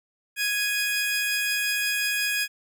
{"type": "tone pair together", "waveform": "sawtooth", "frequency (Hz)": [1661.2, 2489], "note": ["G#6", "D#7"], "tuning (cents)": [0, 0], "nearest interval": "perfect fifth", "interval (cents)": 700, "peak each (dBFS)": -23, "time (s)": [0.36, 2.48], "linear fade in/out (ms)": 50, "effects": []}